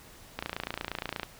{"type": "click train", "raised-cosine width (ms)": 0.3, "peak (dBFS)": -16, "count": 25, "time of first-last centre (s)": [0.39, 1.232], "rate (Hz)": 28.5, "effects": ["pink hiss -52 dBFS RMS until 1.39 s"]}